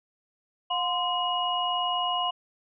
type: tone cluster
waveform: sine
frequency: 716 / 1034 / 2894 Hz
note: F5 / C6 / F#7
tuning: +43 / -21 / -39 cents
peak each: -29 dBFS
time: 0.7-2.31 s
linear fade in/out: 10 ms
effects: none